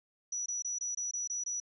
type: tone bursts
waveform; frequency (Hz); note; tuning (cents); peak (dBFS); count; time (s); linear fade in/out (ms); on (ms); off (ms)
sine; 5880; F#8; -12; -33; 8; 0.32-1.601; 5; 140; 23
effects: none